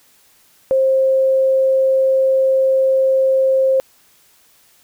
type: tone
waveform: sine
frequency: 530 Hz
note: C5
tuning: 22 cents sharp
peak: -11 dBFS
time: 0.71-3.8 s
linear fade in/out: 0 ms
effects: white hiss -53 dBFS RMS until 4.83 s